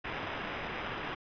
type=noise with sample-and-hold; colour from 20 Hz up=blue; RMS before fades=-38 dBFS; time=0.04-1.15 s; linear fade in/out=10 ms; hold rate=4410 Hz; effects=resampled to 11025 Hz